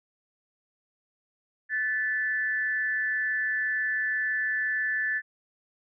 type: tone with amplitude modulation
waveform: sine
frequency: 1749 Hz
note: A6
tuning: 11 cents flat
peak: -22 dBFS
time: 1.69-5.22 s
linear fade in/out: 50 ms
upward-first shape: sine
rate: 226 Hz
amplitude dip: 65%
effects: none